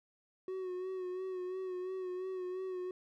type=tone with vibrato; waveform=triangle; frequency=370 Hz; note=F#4; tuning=in tune; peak=-35 dBFS; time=0.48-2.91 s; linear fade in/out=2 ms; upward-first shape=sine; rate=2.9 Hz; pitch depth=38 cents each way; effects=none